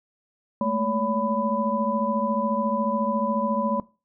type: tone cluster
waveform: sine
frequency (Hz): 212 / 226.1 / 565 / 997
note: G#3 / A3 / C#5 / B5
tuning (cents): +36 / +47 / +33 / +16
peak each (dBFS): -27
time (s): 0.61-3.8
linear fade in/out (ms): 2
effects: noise-tail reverb RT60 0.3 s tail -20 dB re dry